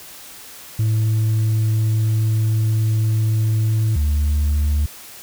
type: tone pair in turn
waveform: sine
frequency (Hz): 109.5 / 73.82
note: A2 / D2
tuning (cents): -8 / +9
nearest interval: perfect fifth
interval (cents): 683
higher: first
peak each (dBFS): -12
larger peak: neither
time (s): 0.79-3.96 / 3.96-4.86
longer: first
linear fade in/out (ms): 5
effects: tanh soft clip ceiling -14 dBFS + white hiss -39 dBFS RMS until 5.22 s